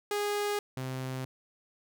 sawtooth tone pair in turn, 412.1 / 130.22 Hz, G#4 / C3, -13 / -8 cents, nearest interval octave + minor sixth, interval 1995 cents, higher first, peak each -25 / -30 dBFS, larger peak first, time 0.11-0.59 / 0.77-1.25 s, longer neither, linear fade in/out 2 ms, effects none

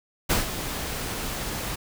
pink noise with ADSR envelope, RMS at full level -21 dBFS, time 0.29-1.76 s, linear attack 16 ms, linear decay 150 ms, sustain -10 dB, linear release 15 ms, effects none

